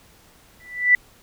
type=tone with exponential growth; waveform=sine; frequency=1975.5 Hz; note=B6; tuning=in tune; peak=-8 dBFS; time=0.6-0.95 s; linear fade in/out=2 ms; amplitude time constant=74 ms; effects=pink hiss -53 dBFS RMS until 1.22 s